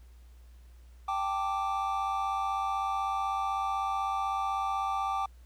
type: chord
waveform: triangle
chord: G suspended second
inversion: none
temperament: equal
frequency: 784 / 880 / 1174.7 Hz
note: G5 / A5 / D6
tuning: 0 / 0 / 0 cents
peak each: -30 / -35 / -30 dBFS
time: 1.08-5.26 s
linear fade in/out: 5 ms
effects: added 60 Hz sine -50 dBFS peak until 5.45 s + pink hiss -67 dBFS RMS until 5.45 s